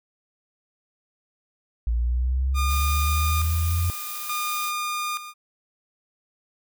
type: linear sweep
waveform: sine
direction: up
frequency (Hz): 56.9 to 87.31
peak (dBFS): -20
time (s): 1.87-3.9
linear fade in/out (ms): 0
type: tone with tremolo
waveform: sawtooth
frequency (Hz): 1214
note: D#6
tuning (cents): -43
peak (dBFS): -22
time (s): 2.54-5.34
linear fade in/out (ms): 50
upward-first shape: square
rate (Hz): 0.57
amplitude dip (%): 70
type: noise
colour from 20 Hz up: blue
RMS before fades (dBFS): -34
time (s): 2.67-4.73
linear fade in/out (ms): 50
effects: none